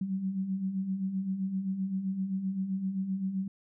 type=beating tone pair; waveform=sine; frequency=185 / 192.7 Hz; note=F#3 / G3; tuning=0 / -29 cents; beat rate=7.7 Hz; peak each=-38 / -30 dBFS; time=0.01-3.48 s; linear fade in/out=5 ms; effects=none